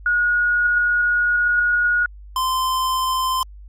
sine / square tone pair in turn, 1447 / 1035.4 Hz, F#6 / C6, -39 / -18 cents, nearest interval tritone, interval 579 cents, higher first, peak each -15 / -19 dBFS, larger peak first, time 0.06-2.06 / 2.36-3.43 s, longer first, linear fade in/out 2 ms, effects added 50 Hz sine -37 dBFS peak until 3.68 s + AAC 48 kbps

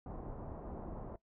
pink low-pass noise, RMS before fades -45 dBFS, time 0.06-1.16 s, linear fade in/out 2 ms, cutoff 940 Hz, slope 24 dB/octave, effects noise-tail reverb RT60 0.1 s tail -18 dB re dry

